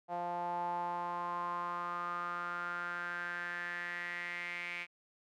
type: tone with band-pass filter sweep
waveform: sawtooth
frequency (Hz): 174.61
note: F3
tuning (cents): 0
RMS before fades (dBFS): -39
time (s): 0.08-4.87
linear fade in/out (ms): 50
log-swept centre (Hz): 760 to 2300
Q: 6.8
effects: none